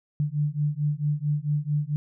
sine beating tone pair, 145.8 / 150.3 Hz, D3 / D3, -12 / +40 cents, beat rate 4.5 Hz, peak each -26 / -26 dBFS, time 0.2-1.96 s, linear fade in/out 0 ms, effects none

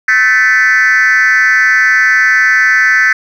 sine tone with frequency modulation, 1760 Hz, A6, in tune, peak -4 dBFS, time 0.08-3.13 s, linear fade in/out 5 ms, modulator 228 Hz, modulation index 1.3, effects tanh soft clip ceiling -4 dBFS + 7-bit

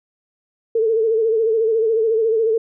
sine tone with vibrato, 446.7 Hz, A4, 26 cents sharp, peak -14 dBFS, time 0.75-2.58 s, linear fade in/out 5 ms, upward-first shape sine, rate 14 Hz, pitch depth 60 cents each way, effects none

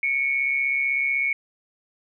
sine tone pair together, 2213 / 2349 Hz, C#7 / D7, -3 / 0 cents, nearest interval minor second, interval 103 cents, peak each -21 / -28 dBFS, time 0.03-1.33 s, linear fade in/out 2 ms, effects none

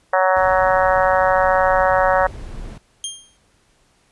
harmonic tone, 186.6 Hz, F#3, 15 cents sharp, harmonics 3 / 4 / 5 / 6 / 7 / 8 / 9 / 10, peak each -17 / -19 / -21 / -23 / -24 / -25 / -26 / -27 dBFS, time 0.13-2.27 s, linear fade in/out 5 ms
brown noise, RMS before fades -32 dBFS, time 0.36-2.78 s, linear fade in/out 5 ms
15% pulse tone with exponential decay, 3203 Hz, G7, 37 cents sharp, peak -14 dBFS, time 3.04-3.37 s, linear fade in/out 1 ms, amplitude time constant 70 ms
effects pink hiss -59 dBFS RMS until 4.11 s + resampled to 24000 Hz

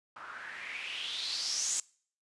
blue noise with low-pass filter sweep, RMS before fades -37 dBFS, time 0.16-1.8 s, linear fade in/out 2 ms, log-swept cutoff 1200 to 7400 Hz, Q 5.1, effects noise-tail reverb RT60 0.5 s tail -24 dB re dry + resampled to 24000 Hz

